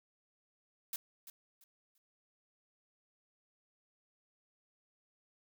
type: noise with echo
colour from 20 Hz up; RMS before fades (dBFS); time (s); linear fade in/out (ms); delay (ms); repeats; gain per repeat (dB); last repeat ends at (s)
blue; -39; 0.93-0.96; 2; 340; 3; -12; 1.98
effects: none